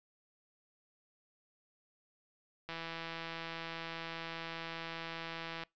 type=click train; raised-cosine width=0.3 ms; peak=-26 dBFS; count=487; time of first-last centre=2.69-5.635 s; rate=165 Hz; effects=noise-tail reverb RT60 0.2 s tail -25 dB re dry + resampled to 16000 Hz